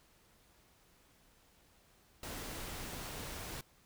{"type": "noise", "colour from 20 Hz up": "pink", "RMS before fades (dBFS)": -44, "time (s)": [2.23, 3.61], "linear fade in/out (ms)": 2, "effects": ["pink hiss -67 dBFS RMS until 3.85 s"]}